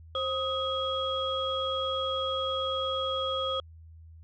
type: tone cluster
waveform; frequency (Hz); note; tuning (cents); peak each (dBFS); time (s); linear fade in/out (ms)
sine; 530 / 1258 / 3303; C5 / D#6 / G#7; +22 / +19 / -10; -31 / -32 / -32; 0.15-3.6; 2
effects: tanh soft clip ceiling -18 dBFS + added 81 Hz sine -47 dBFS peak until 4.23 s